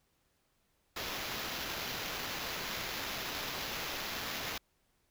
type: noise with sample-and-hold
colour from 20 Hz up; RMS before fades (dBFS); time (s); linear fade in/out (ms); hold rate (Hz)
violet; -39; 0.96-4.58; 5; 8820
effects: pink hiss -75 dBFS RMS until 5.1 s